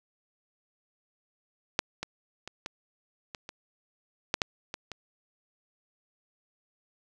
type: clicks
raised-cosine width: 0.2 ms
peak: -6 / -16 / -22 / -18 / -21 / -23 / -8 / -7 / -18 / -21 dBFS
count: 10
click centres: 1.791 / 2.03 / 2.476 / 2.661 / 3.348 / 3.491 / 4.341 / 4.418 / 4.741 / 4.917 s
effects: none